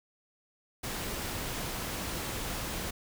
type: noise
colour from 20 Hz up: pink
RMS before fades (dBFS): -36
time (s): 0.83-2.91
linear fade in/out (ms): 10
effects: none